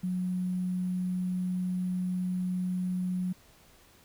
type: tone with sample-and-hold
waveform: sine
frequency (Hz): 182.2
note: F#3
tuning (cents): -26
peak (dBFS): -28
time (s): 0.03-3.33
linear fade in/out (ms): 10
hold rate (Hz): 11025
effects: pink hiss -59 dBFS RMS until 4.04 s